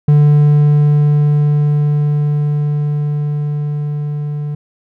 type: tone with level ramp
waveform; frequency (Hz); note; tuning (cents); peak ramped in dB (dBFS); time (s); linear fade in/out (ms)
triangle; 147.5; D3; +8; -3 to -16; 0.08-4.55; 5
effects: none